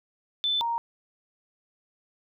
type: tone pair in turn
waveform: sine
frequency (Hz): 3520 / 932.3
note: A7 / A#5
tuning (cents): 0 / 0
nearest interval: octave + major seventh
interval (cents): 2300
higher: first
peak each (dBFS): -23 / -25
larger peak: first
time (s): 0.44-0.61 / 0.61-0.78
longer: neither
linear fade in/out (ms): 0
effects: none